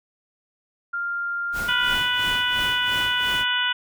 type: tone with pitch glide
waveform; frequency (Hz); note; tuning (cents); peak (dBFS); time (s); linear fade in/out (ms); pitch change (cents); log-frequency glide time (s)
sine; 1396.9 to 1418; F6 to F6; 0 to +26; -24; 0.93-1.95; 10; +26; 1.48-1.67
type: noise with tremolo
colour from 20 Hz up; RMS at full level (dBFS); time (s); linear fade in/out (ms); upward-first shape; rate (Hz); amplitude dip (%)
pink; -33; 1.52-3.46; 50; sine; 2.9; 80
type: harmonic tone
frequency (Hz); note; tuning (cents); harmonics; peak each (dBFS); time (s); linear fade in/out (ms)
493.9; B4; 0; 2 / 3 / 4 / 5 / 6 / 7; -30 / -24 / -32 / -32 / -24 / -31; 1.68-3.73; 10
effects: none